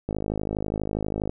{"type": "click train", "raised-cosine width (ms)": 2, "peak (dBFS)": -14, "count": 64, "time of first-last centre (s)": [0.09, 1.295], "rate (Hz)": 52.3, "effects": []}